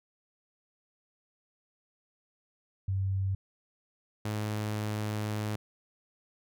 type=tone pair in turn; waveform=sine / sawtooth; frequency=96.3 / 106.33 Hz; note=G2 / G#2; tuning=-30 / +41 cents; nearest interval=major second; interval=171 cents; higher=second; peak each=-27 dBFS; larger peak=neither; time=2.88-3.35 / 4.25-5.56 s; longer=second; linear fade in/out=5 ms; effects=none